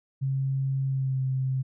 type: tone with pitch glide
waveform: sine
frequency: 134.9 to 131.59 Hz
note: C#3 to C3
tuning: -47 to +10 cents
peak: -24 dBFS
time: 0.21-1.63 s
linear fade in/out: 20 ms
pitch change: -43 cents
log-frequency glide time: 0.86-1.21 s
effects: none